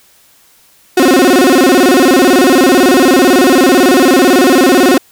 35% pulse tone with vibrato, 311.1 Hz, D#4, in tune, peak -3 dBFS, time 0.97-4.98 s, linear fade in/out 5 ms, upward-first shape square, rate 18 Hz, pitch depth 280 cents each way, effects white hiss -47 dBFS RMS until 5.11 s

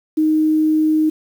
sine tone with quantisation, 311.1 Hz, D#4, in tune, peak -12 dBFS, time 0.17-1.1 s, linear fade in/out 10 ms, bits 7, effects none

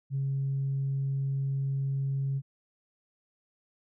sine tone, 136.7 Hz, C#3, 24 cents flat, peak -26 dBFS, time 0.1-2.42 s, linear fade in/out 50 ms, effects tanh soft clip ceiling -23 dBFS

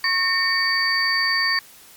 sine tone cluster, 1091 / 1824 / 2243 / 4593 Hz, C#6 / A#6 / C#7 / D8, -28 / -38 / +20 / -39 cents, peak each -27 / -21 / -28 / -22 dBFS, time 0.04-1.59 s, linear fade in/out 2 ms, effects white hiss -47 dBFS RMS until 1.96 s + Opus 48 kbps

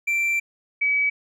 triangle / sine tone pair in turn, 2349 / 2281 Hz, D7 / C#7, 0 / +49 cents, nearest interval minor second, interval 51 cents, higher first, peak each -18 dBFS, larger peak neither, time 0.07-0.4 / 0.81-1.1 s, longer first, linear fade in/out 10 ms, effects none

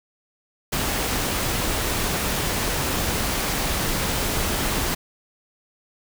pink noise, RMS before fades -24 dBFS, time 0.72-4.95 s, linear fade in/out 10 ms, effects none

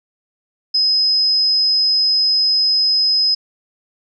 sine tone, 5070 Hz, D#8, 32 cents sharp, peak -12 dBFS, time 0.74-3.35 s, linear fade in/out 10 ms, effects none

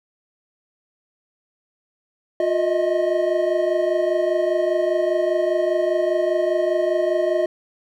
triangle tone cluster, 356 / 614 / 639 Hz, F4 / D#5 / D#5, +33 / -23 / +46 cents, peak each -20 dBFS, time 2.4-7.46 s, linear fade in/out 2 ms, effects none

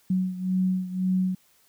sine beating tone pair, 185 / 186.9 Hz, F#3 / F#3, 0 / +18 cents, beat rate 1.9 Hz, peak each -24 / -28 dBFS, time 0.1-1.35 s, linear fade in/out 5 ms, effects white hiss -62 dBFS RMS until 1.68 s

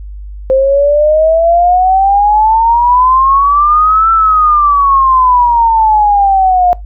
sine exponential two-way sweep, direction up then down, 523 to 1339 to 706 Hz, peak -5 dBFS, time 0.5-6.73 s, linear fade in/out 0 ms, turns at 4.11 s, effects noise-tail reverb RT60 0.2 s tail -21 dB re dry + added 50 Hz sine -23 dBFS peak until 6.85 s

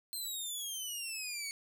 15% pulse exponential sweep, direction down, 4181 to 2217 Hz, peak -31 dBFS, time 0.13-1.51 s, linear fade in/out 0 ms, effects none

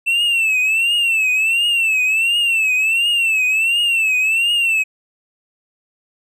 triangle tone with vibrato, 2672 Hz, E7, 23 cents sharp, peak -12 dBFS, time 0.06-4.84 s, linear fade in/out 20 ms, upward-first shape triangle, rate 1.4 Hz, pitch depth 130 cents each way, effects none

